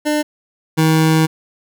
25% pulse tone pair in turn, 300 / 158.92 Hz, D4 / D#3, +37 / +37 cents, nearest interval major seventh, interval 1100 cents, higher first, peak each -11 / -7 dBFS, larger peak second, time 0.05-0.23 / 0.77-1.27 s, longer second, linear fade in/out 20 ms, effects none

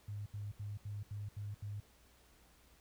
sine tone bursts, 103 Hz, G#2, 14 cents flat, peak -40 dBFS, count 7, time 0.08-1.802 s, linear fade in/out 5 ms, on 180 ms, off 77 ms, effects added 60 Hz sine -68 dBFS peak until 2.8 s + pink hiss -67 dBFS RMS until 2.8 s

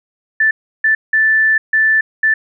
sine tone bursts at uneven times, 1760 Hz, A6, in tune, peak -9 dBFS, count 5, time 0.4-0.51 / 0.84-0.95 / 1.13-1.58 / 1.73-2.01 / 2.23-2.34 s, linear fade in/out 5 ms, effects none

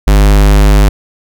square tone, 50.6 Hz, G#1, 44 cents flat, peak -4 dBFS, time 0.07-0.89 s, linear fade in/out 5 ms, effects none

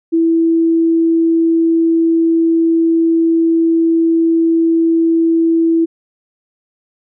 sine tone, 329.6 Hz, E4, in tune, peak -9 dBFS, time 0.12-5.86 s, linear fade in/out 20 ms, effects none

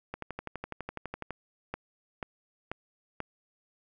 two click trains, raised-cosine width 0.5 ms, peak -19 / -21 dBFS, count 4 / 15, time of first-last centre 1.74-3.203 / 0.14-1.307 s, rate 2.05 / 12 Hz, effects none

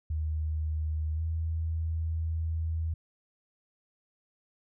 sine tone with pitch glide, 77.78 to 80.94 Hz, D#2 to E2, 0 to -31 cents, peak -28 dBFS, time 0.1-2.94 s, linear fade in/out 5 ms, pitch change +69 cents, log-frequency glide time 1.15-1.21 s, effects none

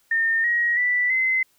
sine tone with pitch steps, 1819 / 1894.1 / 1972.2 / 2054 Hz, A#6 / A#6 / B6 / C7, -43 / +27 / -3 / -33 cents, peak -18 dBFS, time 0.11-1.43 s, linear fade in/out 5 ms, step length 330 ms, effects white hiss -63 dBFS RMS until 1.58 s

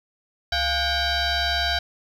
sine tone with frequency modulation, 1600 Hz, G6, 35 cents sharp, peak -19 dBFS, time 0.52-1.79 s, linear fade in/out 5 ms, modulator 765 Hz, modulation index 4.1, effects tanh soft clip ceiling -17 dBFS + 9-bit

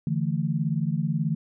sine chord, D suspended second, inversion none, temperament just, 146.83 / 165.19 / 220.2 Hz, D3 / E3 / A3, 0 / +4 / +2 cents, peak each -27 / -26 / -30 dBFS, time 0.07-1.35 s, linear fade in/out 2 ms, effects none

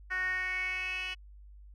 10% pulse tone with band-pass filter sweep, 369.5 Hz, F#4, 2 cents flat, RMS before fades -34 dBFS, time 0.1-1.15 s, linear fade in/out 20 ms, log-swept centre 1700 to 2900 Hz, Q 6.8, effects added 50 Hz sine -49 dBFS peak until 1.74 s

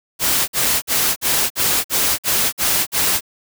white noise bursts, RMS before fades -17 dBFS, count 9, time 0.19-3.208 s, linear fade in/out 50 ms, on 290 ms, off 51 ms, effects none

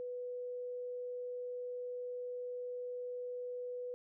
sine tone, 493.9 Hz, B4, in tune, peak -39 dBFS, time 0-3.94 s, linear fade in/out 0 ms, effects none

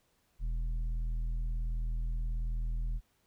triangle tone with tanh clipping, 40.68 Hz, E1, 22 cents flat, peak -32 dBFS, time 0.39-3.01 s, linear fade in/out 50 ms, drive 11 dB, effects pink hiss -73 dBFS RMS until 3.26 s

